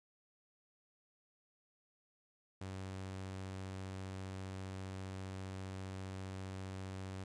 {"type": "tone", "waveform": "sawtooth", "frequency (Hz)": 95, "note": "F#2", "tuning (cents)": 46, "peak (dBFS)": -39, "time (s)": [2.61, 7.24], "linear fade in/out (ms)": 5, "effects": ["resampled to 22050 Hz", "13-bit"]}